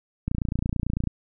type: click train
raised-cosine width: 5 ms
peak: -13 dBFS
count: 24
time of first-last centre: 0.28-1.073 s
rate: 29 Hz
effects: none